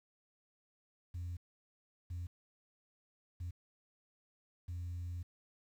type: tone bursts at uneven times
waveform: sine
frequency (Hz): 87.31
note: F2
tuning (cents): 0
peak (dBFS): -37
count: 4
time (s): 1.14-1.37 / 2.1-2.27 / 3.4-3.51 / 4.68-5.23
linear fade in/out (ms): 10
effects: tanh soft clip ceiling -37 dBFS + 11-bit